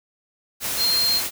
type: tone in noise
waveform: sine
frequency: 4195 Hz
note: C8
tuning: 4 cents sharp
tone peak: -18 dBFS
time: 0.77-1.22 s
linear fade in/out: 50 ms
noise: white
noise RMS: -26 dBFS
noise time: 0.6-1.31 s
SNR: +5 dB
effects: none